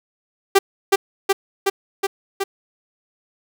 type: tone with echo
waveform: sawtooth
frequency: 392 Hz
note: G4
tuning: in tune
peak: -5 dBFS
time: 0.55-0.59 s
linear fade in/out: 10 ms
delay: 370 ms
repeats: 5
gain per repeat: -2 dB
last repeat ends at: 2.44 s
effects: none